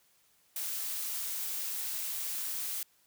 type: noise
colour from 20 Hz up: blue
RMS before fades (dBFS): -36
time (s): 0.56-2.83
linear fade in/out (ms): 2
effects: white hiss -68 dBFS RMS until 3.06 s